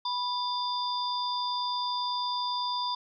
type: tone cluster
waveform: sine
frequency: 986 / 3564 / 4848 Hz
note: B5 / A7 / D#8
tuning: -3 / +22 / -46 cents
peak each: -30 / -35 / -35 dBFS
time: 0.05-2.95 s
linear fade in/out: 5 ms
effects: none